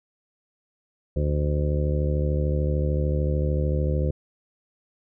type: harmonic tone with a mistuned harmonic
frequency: 73.42 Hz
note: D2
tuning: in tune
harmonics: 1 / 2 / 3 / 4 / 5 / 6 / 7 / 8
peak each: -23 / -26 / -36 / -36 / -33 / -39 / -31 / -42 dBFS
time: 1.16-4.11 s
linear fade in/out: 5 ms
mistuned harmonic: 8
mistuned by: +31 cents
effects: none